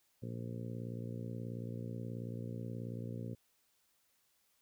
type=harmonic tone; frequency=58.5 Hz; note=A#1; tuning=7 cents sharp; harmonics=2 / 3 / 4 / 5 / 6 / 7 / 8 / 9; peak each=-42 / -47 / -47 / -53 / -55 / -54 / -54 / -55 dBFS; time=0.22-3.35 s; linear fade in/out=10 ms; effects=white hiss -75 dBFS RMS until 4.61 s